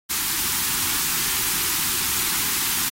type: band-stop noise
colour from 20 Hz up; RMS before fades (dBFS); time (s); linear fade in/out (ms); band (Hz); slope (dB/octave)
white; -23; 0.09-2.9; 20; 390 to 840; 48
effects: AAC 48 kbps